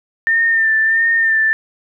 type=tone with vibrato; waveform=sine; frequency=1800 Hz; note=A6; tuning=39 cents sharp; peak=-11 dBFS; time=0.27-1.53 s; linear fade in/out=0 ms; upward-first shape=sine; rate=1.5 Hz; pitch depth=33 cents each way; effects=none